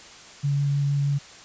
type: tone with vibrato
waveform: sine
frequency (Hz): 141.8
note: C#3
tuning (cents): +40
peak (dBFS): -20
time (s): 0.43-1.19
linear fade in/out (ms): 20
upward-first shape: sine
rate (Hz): 6.4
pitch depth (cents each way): 8
effects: white hiss -45 dBFS RMS until 1.44 s + resampled to 16000 Hz